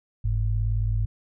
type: tone pair together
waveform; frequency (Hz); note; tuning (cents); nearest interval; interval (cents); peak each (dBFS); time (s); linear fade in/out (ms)
sine; 48.02 / 106.4; G1 / G#2; -35 / +42; octave + major second; 1377; -24 / -24; 0.24-1.06; 10
effects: none